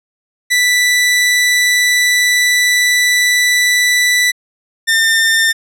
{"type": "tone pair in turn", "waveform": "sawtooth", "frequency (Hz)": [1975.5, 1804.3], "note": ["B6", "A6"], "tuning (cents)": [0, 43], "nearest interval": "major second", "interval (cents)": 157, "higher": "first", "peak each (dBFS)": -6, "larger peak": "neither", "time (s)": [[0.5, 4.32], [4.87, 5.53]], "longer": "first", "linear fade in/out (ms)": 20, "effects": ["low-pass 12000 Hz 12 dB/octave"]}